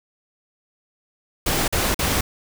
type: noise bursts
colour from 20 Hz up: pink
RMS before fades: -21 dBFS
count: 3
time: 1.46-2.21 s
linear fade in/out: 5 ms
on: 220 ms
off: 45 ms
effects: none